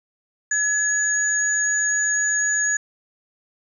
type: tone pair together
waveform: sine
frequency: 1688 / 6752 Hz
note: G#6 / G#8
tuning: +28 / +28 cents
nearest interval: 2 octaves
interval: 2400 cents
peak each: -21 dBFS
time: 0.51-2.77 s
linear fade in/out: 5 ms
effects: none